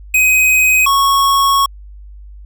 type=tone pair in turn; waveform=square; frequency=2517 / 1103.8 Hz; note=D#7 / C#6; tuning=+19 / -8 cents; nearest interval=octave + major second; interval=1427 cents; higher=first; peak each=-9 / -10 dBFS; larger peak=first; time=0.14-0.86 / 0.86-1.66 s; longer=second; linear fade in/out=5 ms; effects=added 50 Hz sine -32 dBFS peak until 2.45 s